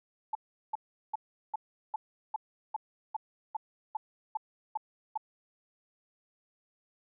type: tone bursts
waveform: sine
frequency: 869 Hz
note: A5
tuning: 22 cents flat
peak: -29 dBFS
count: 13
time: 0.33-5.176 s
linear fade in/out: 5 ms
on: 22 ms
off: 380 ms
effects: none